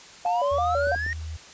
sine tone with vibrato, 635 Hz, D#5, 35 cents sharp, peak -22 dBFS, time 0.25-0.95 s, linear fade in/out 2 ms, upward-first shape square, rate 3 Hz, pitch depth 190 cents each way
triangle exponential sweep, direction up, 861 to 1886 Hz, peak -25 dBFS, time 0.26-1.13 s, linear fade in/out 0 ms
sine tone with pitch glide, 80 to 79.49 Hz, D#2 to D#2, +49 to +38 cents, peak -31 dBFS, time 0.51-1.37 s, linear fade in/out 10 ms, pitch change -11 cents, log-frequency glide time 0.62-1.05 s
clicks, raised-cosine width 2 ms, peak -29 dBFS, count 3, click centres 0.871 / 0.96 / 1.064 s
effects white hiss -46 dBFS RMS until 1.53 s + resampled to 16000 Hz

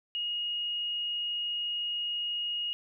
sine tone, 2873 Hz, F7, 48 cents sharp, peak -30 dBFS, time 0.15-2.73 s, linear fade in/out 0 ms, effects none

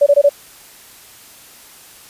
sine tone bursts, 572 Hz, D5, 46 cents flat, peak -6 dBFS, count 4, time 0.01-0.293 s, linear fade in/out 10 ms, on 55 ms, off 21 ms, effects white hiss -42 dBFS RMS until 2.09 s + resampled to 32000 Hz

